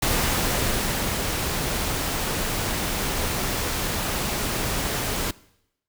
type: noise with ADSR envelope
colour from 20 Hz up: pink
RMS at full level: -22 dBFS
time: 0.02-5.31 s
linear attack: 7 ms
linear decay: 1100 ms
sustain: -4 dB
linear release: 4 ms
effects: noise-tail reverb RT60 0.8 s tail -21 dB re dry